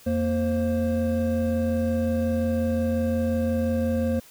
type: tone cluster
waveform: triangle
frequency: 85.8 / 231.8 / 527 Hz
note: F2 / A#3 / C5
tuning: -30 / -10 / +12 cents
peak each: -26 / -22 / -25 dBFS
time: 0.06-4.2 s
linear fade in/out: 10 ms
effects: white hiss -51 dBFS RMS until 4.3 s